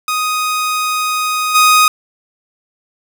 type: tone with level steps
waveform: sawtooth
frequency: 1248 Hz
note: D#6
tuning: 5 cents sharp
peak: -11 / -3 dBFS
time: 0.08-1.88 s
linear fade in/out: 2 ms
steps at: 1.54 s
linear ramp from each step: 20 ms
effects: none